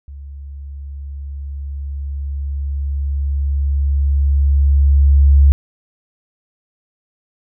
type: tone with level ramp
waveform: sine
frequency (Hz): 70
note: C#2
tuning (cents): +18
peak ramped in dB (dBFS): -30 to -5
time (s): 0.08-5.52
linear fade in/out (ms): 0
effects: none